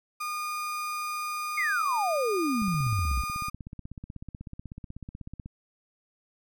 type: tone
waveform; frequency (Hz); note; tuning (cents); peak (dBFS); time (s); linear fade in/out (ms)
35% pulse; 1219; D#6; -36; -29; 0.2-3.5; 10
type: exponential sweep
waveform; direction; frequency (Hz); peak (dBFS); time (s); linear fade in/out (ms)
sine; down; 2219 to 55.8; -25; 1.57-3.22; 10
type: click train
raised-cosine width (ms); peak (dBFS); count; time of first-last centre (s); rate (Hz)
5; -27; 47; 2.62-5.46; 16.2
effects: none